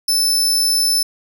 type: tone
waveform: sawtooth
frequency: 5274 Hz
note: E8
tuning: in tune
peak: -11 dBFS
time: 0.08-1.03 s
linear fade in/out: 5 ms
effects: none